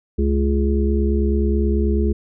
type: harmonic tone with a mistuned harmonic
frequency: 69.3 Hz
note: C#2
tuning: in tune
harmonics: 1 / 3 / 5 / 6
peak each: -17 / -22 / -24 / -25 dBFS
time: 0.18-2.13 s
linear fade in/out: 10 ms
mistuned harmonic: 3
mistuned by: +38 cents
effects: none